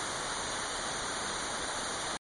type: noise with comb filter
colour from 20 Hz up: pink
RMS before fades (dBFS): -35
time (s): 0-2.17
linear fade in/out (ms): 0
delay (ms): 0.38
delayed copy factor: -0.8
effects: MP3 48 kbps